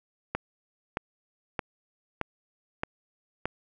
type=click train; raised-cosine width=0.5 ms; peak=-13 dBFS; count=6; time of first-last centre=0.35-3.456 s; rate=1.61 Hz; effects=none